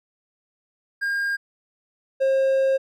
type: tone pair in turn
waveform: triangle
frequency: 1613 / 535.5 Hz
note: G6 / C5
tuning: +49 / +40 cents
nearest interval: octave + perfect fifth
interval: 1909 cents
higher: first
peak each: -20 / -15 dBFS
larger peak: second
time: 1.01-1.37 / 2.2-2.78 s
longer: second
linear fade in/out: 20 ms
effects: none